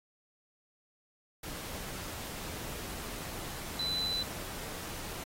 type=tone in noise; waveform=sine; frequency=4005 Hz; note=B7; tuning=23 cents sharp; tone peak=-31 dBFS; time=3.79-4.23 s; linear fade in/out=5 ms; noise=pink; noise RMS=-42 dBFS; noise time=1.43-5.24 s; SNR=+8 dB; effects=AAC 48 kbps